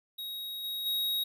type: tone with level steps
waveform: square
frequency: 3790 Hz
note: A#7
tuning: 28 cents sharp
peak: -37 / -34 / -29 dBFS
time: 0.18-1.24 s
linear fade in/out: 10 ms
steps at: 0.63 / 0.85 s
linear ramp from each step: 20 ms
effects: none